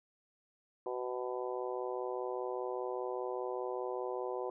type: harmonic tone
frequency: 125 Hz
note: B2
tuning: 21 cents sharp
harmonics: 3 / 4 / 5 / 6 / 7 / 8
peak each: -39 / -40 / -45 / -45 / -47 / -46 dBFS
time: 0.86-4.5 s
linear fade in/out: 2 ms
effects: none